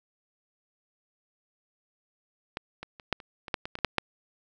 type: clicks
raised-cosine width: 0.3 ms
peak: -16 / -22 / -29 / -9 / -29 / -23 / -10 / -19 / -17 / -27 / -6 / -7 dBFS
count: 12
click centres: 2.571 / 2.83 / 2.998 / 3.127 / 3.202 / 3.482 / 3.542 / 3.655 / 3.754 / 3.788 / 3.847 / 3.983 s
effects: none